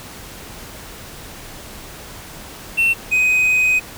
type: tone pair in turn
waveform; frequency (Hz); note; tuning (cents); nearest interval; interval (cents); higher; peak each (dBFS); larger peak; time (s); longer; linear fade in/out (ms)
triangle; 2700 / 2509; E7 / D#7; +41 / +14; minor second; 127; first; -11; neither; 2.77-2.94 / 3.11-3.8; second; 20
effects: pink hiss -36 dBFS RMS until 3.97 s